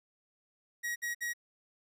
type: tone bursts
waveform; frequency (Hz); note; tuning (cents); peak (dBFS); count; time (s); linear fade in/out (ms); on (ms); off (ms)
45% pulse; 1902; A#6; +34; -33; 3; 0.83-1.336; 20; 130; 58
effects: none